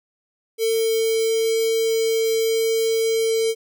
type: tone with notch filter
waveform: square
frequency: 449.9 Hz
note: A4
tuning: 39 cents sharp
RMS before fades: -20 dBFS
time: 0.58-3.55 s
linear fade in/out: 50 ms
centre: 1400 Hz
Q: 0.79
effects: none